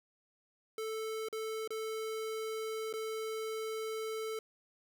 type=tone with dropouts; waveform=square; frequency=440 Hz; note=A4; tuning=in tune; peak=-37 dBFS; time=0.78-4.39 s; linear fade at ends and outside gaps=2 ms; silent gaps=1.286-1.327 / 1.676-1.705 / 2.928-2.937 s; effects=none